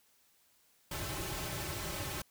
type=noise with comb filter; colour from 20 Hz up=pink; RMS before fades=-39 dBFS; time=0.91-2.22 s; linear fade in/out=5 ms; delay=4.2 ms; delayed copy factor=-0.95; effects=white hiss -69 dBFS RMS until 2.3 s